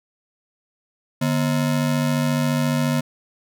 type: ring-modulated tone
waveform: square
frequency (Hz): 196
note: G3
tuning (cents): 0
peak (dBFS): -16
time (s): 1.21-3.01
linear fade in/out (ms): 10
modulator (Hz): 47.2
effects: none